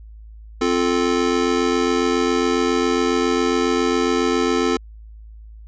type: chord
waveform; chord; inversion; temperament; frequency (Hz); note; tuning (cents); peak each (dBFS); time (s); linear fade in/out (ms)
square; F major; second; just; 261.9 / 349.2 / 436.5; C4 / F4 / A4; +2 / 0 / -14; -22; 0.61-4.77; 5
effects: added 54 Hz sine -37 dBFS peak until 5.67 s + resampled to 16000 Hz